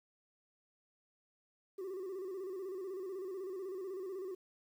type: tone with vibrato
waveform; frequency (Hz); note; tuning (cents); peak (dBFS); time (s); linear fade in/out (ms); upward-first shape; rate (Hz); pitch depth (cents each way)
sine; 377.6; F#4; +35; -37; 1.78-4.35; 10; square; 16; 68
effects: tanh soft clip ceiling -39 dBFS + 11-bit